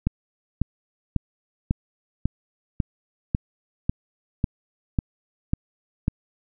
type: click train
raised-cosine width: 5 ms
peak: -8 dBFS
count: 12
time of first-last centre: 0.07-6.081 s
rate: 1.83 Hz
effects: none

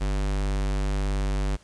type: tone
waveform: square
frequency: 49.23 Hz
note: G1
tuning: 8 cents sharp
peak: -24 dBFS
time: 0-1.57 s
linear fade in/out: 20 ms
effects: pink hiss -56 dBFS RMS until 1.63 s + resampled to 22050 Hz

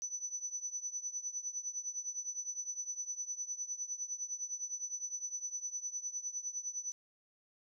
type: tone with tremolo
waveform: sine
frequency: 5980 Hz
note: F#8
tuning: 17 cents sharp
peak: -34 dBFS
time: 0.02-6.92 s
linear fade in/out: 0 ms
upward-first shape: triangle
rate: 9.8 Hz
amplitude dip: 90%
effects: none

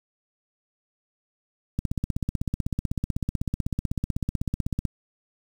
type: click train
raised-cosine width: 5 ms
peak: -13 dBFS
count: 50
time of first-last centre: 1.79-4.853 s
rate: 16 Hz
effects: 7-bit

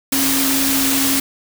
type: tone in noise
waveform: sine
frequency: 271.8 Hz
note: C#4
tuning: 34 cents flat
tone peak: -19 dBFS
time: 0.12-1.2 s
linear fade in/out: 5 ms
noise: white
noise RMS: -18 dBFS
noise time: 0.12-1.2 s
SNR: -4 dB
effects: none

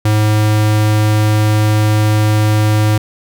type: tone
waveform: square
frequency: 106.8 Hz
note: G#2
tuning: 49 cents sharp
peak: -10 dBFS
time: 0.05-2.98 s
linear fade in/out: 5 ms
effects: none

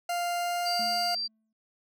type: tone with pitch glide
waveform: 40% pulse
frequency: 698.5 to 704.6 Hz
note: F5 to F5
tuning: 0 to +15 cents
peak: -27 dBFS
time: 0.09-1.15 s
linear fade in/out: 5 ms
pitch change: +15 cents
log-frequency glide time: 0.35-0.82 s
type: tone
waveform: sine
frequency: 4700 Hz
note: D8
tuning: 1 cent sharp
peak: -29 dBFS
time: 0.65-1.28 s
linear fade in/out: 20 ms
type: tone with exponential decay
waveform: triangle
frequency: 219.5 Hz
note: A3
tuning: 4 cents flat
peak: -36 dBFS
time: 0.79-1.53 s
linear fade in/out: 5 ms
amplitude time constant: 160 ms
effects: none

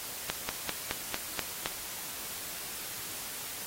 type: slowing click train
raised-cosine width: 0.2 ms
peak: -12 dBFS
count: 7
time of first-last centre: 0.3-1.659 s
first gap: 190 ms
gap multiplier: 1.07
effects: white hiss -40 dBFS RMS until 3.66 s + AAC 48 kbps

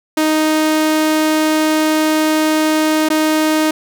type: tone with dropouts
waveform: sawtooth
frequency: 311.1 Hz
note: D#4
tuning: in tune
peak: -8 dBFS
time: 0.17-3.71 s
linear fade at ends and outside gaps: 5 ms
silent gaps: 3.088-3.101 s
effects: none

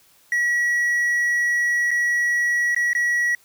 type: tone with dropouts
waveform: triangle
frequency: 1925 Hz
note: B6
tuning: 45 cents flat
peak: -16 dBFS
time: 0.32-3.35 s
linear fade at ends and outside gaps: 2 ms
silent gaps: 1.908-1.913 / 2.748-2.763 / 2.932-2.95 s
effects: white hiss -56 dBFS RMS until 3.44 s

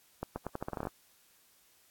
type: accelerating click train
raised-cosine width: 1 ms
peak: -21 dBFS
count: 12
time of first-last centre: 0.23-0.871 s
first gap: 130 ms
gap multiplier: 0.82
effects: white hiss -65 dBFS RMS until 1.9 s + AAC 64 kbps

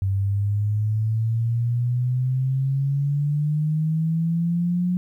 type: exponential sweep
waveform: sine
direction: up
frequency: 96.2 to 181.2 Hz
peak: -19 dBFS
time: 0.02-4.97 s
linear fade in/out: 0 ms
effects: 10-bit

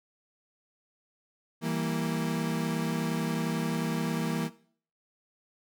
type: chord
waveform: 35% pulse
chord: E diminished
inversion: none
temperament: equal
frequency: 164.81 / 196 / 233.1 Hz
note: E3 / G3 / Bb3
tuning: 0 / 0 / 0 cents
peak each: -30 / -36 / -30 dBFS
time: 1.61-4.5 s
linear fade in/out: 50 ms
effects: noise-tail reverb RT60 0.5 s tail -17 dB re dry

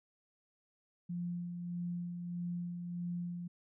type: tone with tremolo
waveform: sine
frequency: 174.61 Hz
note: F3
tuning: in tune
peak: -35 dBFS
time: 1.09-3.48 s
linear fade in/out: 10 ms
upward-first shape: sine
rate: 1.6 Hz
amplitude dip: 40%
effects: none

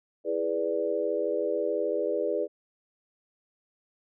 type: chord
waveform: sine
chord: E dominant seventh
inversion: none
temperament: equal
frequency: 329.6 / 415.3 / 493.9 / 587.3 Hz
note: E4 / G#4 / B4 / D5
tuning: 0 / 0 / 0 / 0 cents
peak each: -34 / -30 / -30 / -31 dBFS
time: 0.24-2.48 s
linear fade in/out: 50 ms
effects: none

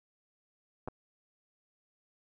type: clicks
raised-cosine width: 1 ms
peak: -25 dBFS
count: 2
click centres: 0.876 / 0.884 s
effects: none

